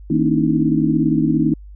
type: tone cluster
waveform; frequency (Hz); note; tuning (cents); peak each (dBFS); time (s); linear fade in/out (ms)
sine; 158.5 / 229.6 / 271.2 / 303.5 / 321; D#3 / A#3 / C#4 / D#4 / E4; +32 / -26 / -38 / -43 / -46; -20; 0.1-1.54; 5
effects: added 50 Hz sine -35 dBFS peak until 1.75 s